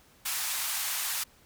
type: band-pass noise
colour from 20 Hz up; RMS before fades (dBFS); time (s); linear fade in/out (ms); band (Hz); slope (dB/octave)
white; -32; 0.25-1.24; 10; 810 to 16000; 24
effects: pink hiss -60 dBFS RMS until 1.45 s